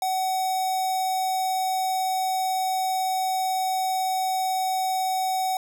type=tone with notch filter; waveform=square; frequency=753 Hz; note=F#5; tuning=30 cents sharp; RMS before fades=-25 dBFS; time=0.02-5.57 s; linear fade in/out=2 ms; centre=2500 Hz; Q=1.7; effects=none